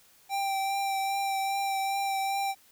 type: tone with vibrato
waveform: square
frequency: 784 Hz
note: G5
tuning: in tune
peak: -28 dBFS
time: 0.29-2.55 s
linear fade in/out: 50 ms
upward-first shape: triangle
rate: 2.5 Hz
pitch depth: 20 cents each way
effects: white hiss -60 dBFS RMS until 2.71 s